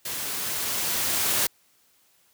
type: noise with level ramp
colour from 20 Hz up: white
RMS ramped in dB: -32 to -23 dBFS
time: 0.05-1.47 s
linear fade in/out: 5 ms
effects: white hiss -63 dBFS RMS until 2.33 s + high-pass 60 Hz 12 dB/octave